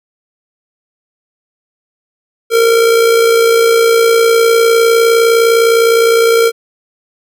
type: tone with amplitude modulation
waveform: square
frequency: 459.6 Hz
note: A#4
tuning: 25 cents flat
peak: -5 dBFS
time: 2.5-6.52 s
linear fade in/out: 50 ms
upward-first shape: sine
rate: 59.7 Hz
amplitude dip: 45%
effects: none